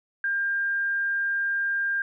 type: tone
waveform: sine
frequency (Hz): 1600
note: G6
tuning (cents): +35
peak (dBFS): -23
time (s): 0.24-2.02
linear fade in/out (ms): 2
effects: none